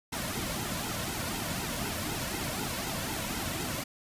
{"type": "noise with flanger", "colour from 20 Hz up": "pink", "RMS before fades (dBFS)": -34, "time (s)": [0.12, 3.84], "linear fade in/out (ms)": 10, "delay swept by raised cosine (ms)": [1.7, 2.53], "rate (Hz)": 4, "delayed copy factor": -0.7, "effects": ["resampled to 32000 Hz"]}